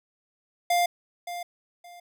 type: tone with echo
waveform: square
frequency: 701 Hz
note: F5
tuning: 6 cents sharp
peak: -21 dBFS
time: 0.7-0.86 s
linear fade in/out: 5 ms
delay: 570 ms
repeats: 2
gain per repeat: -12 dB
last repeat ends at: 2 s
effects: none